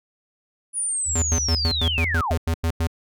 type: linear sweep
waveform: sine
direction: down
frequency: 9860 to 348 Hz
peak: -22 dBFS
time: 0.73-2.37 s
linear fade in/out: 50 ms
type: tone with pitch glide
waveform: sine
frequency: 75.5 to 81.86 Hz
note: D2 to E2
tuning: +48 to -12 cents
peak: -27 dBFS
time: 1.05-2.21 s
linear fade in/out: 50 ms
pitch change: +140 cents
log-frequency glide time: 1.72-2.1 s
type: tone bursts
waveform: square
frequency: 82.41 Hz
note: E2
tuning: in tune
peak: -20 dBFS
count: 11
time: 1.15-2.872 s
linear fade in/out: 5 ms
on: 72 ms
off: 93 ms
effects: none